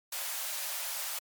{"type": "high-pass noise", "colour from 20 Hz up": "white", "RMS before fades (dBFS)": -36, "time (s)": [0.12, 1.19], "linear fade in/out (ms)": 5, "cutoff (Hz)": 530, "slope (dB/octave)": 96, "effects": ["MP3 96 kbps"]}